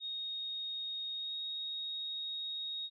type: tone with pitch glide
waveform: sine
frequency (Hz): 3729 to 3753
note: A#7 to A#7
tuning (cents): 0 to +11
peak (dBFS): -37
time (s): 0-2.9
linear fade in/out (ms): 50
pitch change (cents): +11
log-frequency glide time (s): 1.15-1.35
effects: none